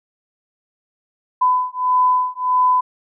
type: beating tone pair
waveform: sine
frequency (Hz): 1004 / 1005.6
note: B5 / B5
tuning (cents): +28 / +31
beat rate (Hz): 1.6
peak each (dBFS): -17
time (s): 1.41-2.81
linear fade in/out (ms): 10
effects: none